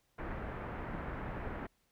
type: low-pass noise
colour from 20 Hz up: pink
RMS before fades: -41 dBFS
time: 0.18-1.67 s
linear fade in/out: 10 ms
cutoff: 1900 Hz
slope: 24 dB/octave
effects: pink hiss -75 dBFS RMS until 1.91 s